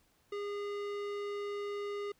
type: tone with tanh clipping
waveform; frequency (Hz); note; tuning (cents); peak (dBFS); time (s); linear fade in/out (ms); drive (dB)
sine; 408.1; G#4; -30; -38; 0.32-2.12; 5; 18
effects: pink hiss -71 dBFS RMS until 2.19 s